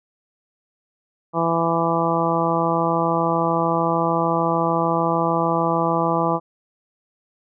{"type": "harmonic tone", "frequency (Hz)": 166.7, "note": "E3", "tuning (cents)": 20, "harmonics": [1, 2, 3, 4, 5, 6, 7], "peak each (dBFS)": [-25, -25, -25, -25, -25, -25, -25], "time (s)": [1.33, 6.4], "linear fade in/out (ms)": 50, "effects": []}